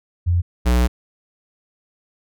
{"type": "tone pair in turn", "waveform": ["sine", "square"], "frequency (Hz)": [87.31, 60.91], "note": ["F2", "B1"], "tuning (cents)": [0, -23], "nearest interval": "tritone", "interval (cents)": 623, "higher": "first", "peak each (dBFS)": -14, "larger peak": "neither", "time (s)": [[0.26, 0.42], [0.65, 0.88]], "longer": "second", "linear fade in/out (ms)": 20, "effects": []}